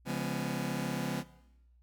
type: chord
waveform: sawtooth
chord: C# dominant seventh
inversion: none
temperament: just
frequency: 138.59 / 173.24 / 207.9 / 249.5 Hz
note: C#3 / E#3 / G#3 / B3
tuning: 0 / -14 / +2 / +18 cents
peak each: -34 dBFS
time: 0.05-1.24 s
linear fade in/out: 50 ms
effects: noise-tail reverb RT60 0.9 s tail -18 dB re dry + added 60 Hz sine -60 dBFS peak until 1.82 s